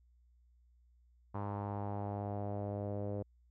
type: tone with low-pass filter sweep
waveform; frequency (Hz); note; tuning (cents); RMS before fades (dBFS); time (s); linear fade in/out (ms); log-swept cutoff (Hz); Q
sawtooth; 101.8; G#2; -34; -39; 1.34-3.23; 10; 1000 to 530; 3.4
effects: added 60 Hz sine -64 dBFS peak until 3.5 s